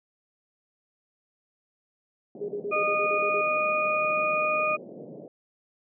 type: band-pass noise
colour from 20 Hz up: white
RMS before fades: -43 dBFS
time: 2.35-5.28 s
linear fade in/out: 2 ms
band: 150 to 600 Hz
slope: 48 dB/octave
type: tone bursts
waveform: sine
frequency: 410 Hz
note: G#4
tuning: 22 cents flat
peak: -29 dBFS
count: 9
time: 2.41-3.413 s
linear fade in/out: 5 ms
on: 75 ms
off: 41 ms
type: harmonic tone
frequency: 614 Hz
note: D#5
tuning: 23 cents flat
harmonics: 1 / 2 / 4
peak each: -27 / -27 / -27 dBFS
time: 2.71-4.77 s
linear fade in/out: 20 ms
effects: none